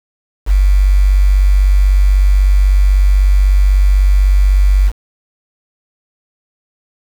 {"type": "tone with quantisation", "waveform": "sine", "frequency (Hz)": 48.09, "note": "G1", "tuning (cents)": -32, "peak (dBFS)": -6, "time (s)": [0.46, 4.92], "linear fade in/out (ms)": 50, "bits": 5, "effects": []}